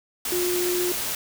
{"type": "tone in noise", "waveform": "sine", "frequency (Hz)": 356.6, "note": "F4", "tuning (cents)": 36, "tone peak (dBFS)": -23, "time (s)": [0.32, 0.92], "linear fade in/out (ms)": 2, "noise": "white", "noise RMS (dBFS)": -28, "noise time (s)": [0.25, 1.15], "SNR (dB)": 2, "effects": []}